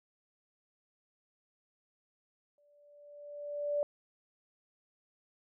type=tone with exponential growth; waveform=sine; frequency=583 Hz; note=D5; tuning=13 cents flat; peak=-27 dBFS; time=2.58-3.83 s; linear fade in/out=1 ms; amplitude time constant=270 ms; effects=none